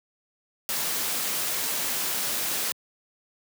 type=noise; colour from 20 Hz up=white; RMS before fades=-28 dBFS; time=0.69-2.72 s; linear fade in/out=0 ms; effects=high-pass 150 Hz 12 dB/octave